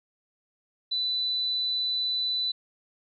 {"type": "tone", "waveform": "sine", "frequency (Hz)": 3988, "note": "B7", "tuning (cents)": 16, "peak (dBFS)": -25, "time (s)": [0.91, 2.52], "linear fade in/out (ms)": 10, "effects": []}